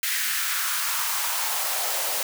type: noise with high-pass filter sweep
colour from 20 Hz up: white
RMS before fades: -26 dBFS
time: 0.03-2.23 s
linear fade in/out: 2 ms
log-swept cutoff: 1900 to 550 Hz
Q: 2.5
effects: none